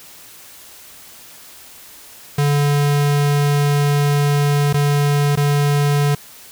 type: tone with dropouts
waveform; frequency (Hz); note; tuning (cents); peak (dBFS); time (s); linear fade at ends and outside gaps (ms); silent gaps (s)
square; 144.4; D3; -29; -14; 2.38-6.15; 5; 4.729-4.741 / 5.356-5.372
effects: white hiss -41 dBFS RMS until 6.51 s